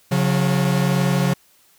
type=tone pair together; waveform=45% pulse; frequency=138.6 / 180.58 Hz; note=C#3 / F#3; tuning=0 / -42 cents; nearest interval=perfect fourth; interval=458 cents; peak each=-19 dBFS; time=0.11-1.34 s; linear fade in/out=10 ms; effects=white hiss -56 dBFS RMS until 1.78 s